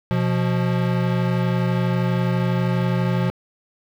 square tone pair together, 123.8 / 176.08 Hz, B2 / F3, +5 / +14 cents, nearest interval tritone, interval 609 cents, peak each -22 dBFS, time 0.11-3.3 s, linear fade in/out 0 ms, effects low-pass 3000 Hz 12 dB/octave + 7-bit

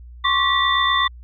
sine tone cluster, 1074 / 1142 / 1943 / 3552 Hz, C6 / D6 / B6 / A7, +45 / -49 / -29 / +16 cents, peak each -21 dBFS, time 0.24-1.08 s, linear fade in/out 10 ms, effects added 60 Hz sine -37 dBFS peak until 1.23 s

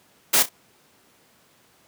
white noise with echo, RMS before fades -17 dBFS, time 0.33-0.43 s, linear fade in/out 10 ms, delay 32 ms, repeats 2, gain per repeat -13 dB, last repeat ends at 0.494 s, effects pink hiss -58 dBFS RMS until 1.87 s + high-pass 150 Hz 12 dB/octave

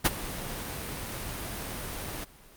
pink noise with ADSR envelope, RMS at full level -19 dBFS, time 0.04-2.25 s, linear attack 19 ms, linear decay 29 ms, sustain -17 dB, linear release 16 ms, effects pink hiss -54 dBFS RMS until 2.56 s + Opus 32 kbps

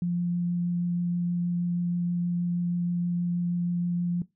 sine tone with vibrato, 174.61 Hz, F3, in tune, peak -24 dBFS, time 0.02-4.22 s, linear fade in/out 2 ms, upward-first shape triangle, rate 6.3 Hz, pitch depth 9 cents each way, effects noise-tail reverb RT60 0.2 s tail -19 dB re dry

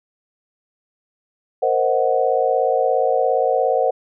sine chord, C half-diminished seventh, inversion third, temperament equal, 466.2 / 523.3 / 622.3 / 740 Hz, Bb4 / C5 / Eb5 / Gb5, 0 / 0 / 0 / 0 cents, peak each -21 / -19 / -23 / -20 dBFS, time 1.62-3.91 s, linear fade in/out 10 ms, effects none

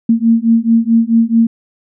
sine beating tone pair, 226.5 / 231.1 Hz, A#3 / A#3, -50 / -15 cents, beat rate 4.6 Hz, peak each -11 dBFS, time 0.09-1.47 s, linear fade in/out 5 ms, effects none

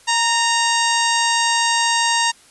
harmonic tone with a mistuned harmonic, 932.3 Hz, A#5, in tune, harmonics 1 / 2 / 3 / 4 / 5 / 6 / 7 / 8 / 9, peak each -19 / -22 / -24 / -25 / -26 / -27 / -27 / -28 / -29 dBFS, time 0.07-2.32 s, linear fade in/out 20 ms, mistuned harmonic 2, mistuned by -27 cents, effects white hiss -49 dBFS RMS until 2.5 s + resampled to 24000 Hz

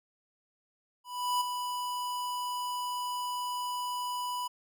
square tone with ADSR envelope, 987.8 Hz, B5, in tune, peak -26 dBFS, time 1.04-4.48 s, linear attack 370 ms, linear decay 8 ms, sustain -7 dB, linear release 12 ms, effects none

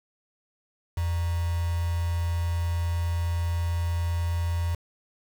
sine tone with quantisation, 85.2 Hz, F2, 42 cents flat, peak -24 dBFS, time 0.97-4.75 s, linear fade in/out 5 ms, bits 6, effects none

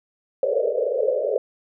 white band-pass noise, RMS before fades -22 dBFS, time 0.43-1.38 s, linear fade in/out 2 ms, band 420 to 600 Hz, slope 96 dB/octave, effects none

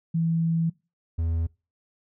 sine / triangle tone pair in turn, 164.81 / 82.41 Hz, E3 / E2, 0 / 0 cents, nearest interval octave, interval 1200 cents, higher first, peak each -21 dBFS, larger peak neither, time 0.14-0.7 / 1.18-1.47 s, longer first, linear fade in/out 10 ms, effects noise-tail reverb RT60 0.3 s tail -24 dB re dry

